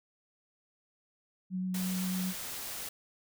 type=tone with vibrato; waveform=sine; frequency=185 Hz; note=F#3; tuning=in tune; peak=-31 dBFS; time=1.5-2.34 s; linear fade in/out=50 ms; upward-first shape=sine; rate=8 Hz; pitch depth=10 cents each way
type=noise; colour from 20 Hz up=white; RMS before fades=-40 dBFS; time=1.74-2.89 s; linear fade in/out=5 ms
effects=none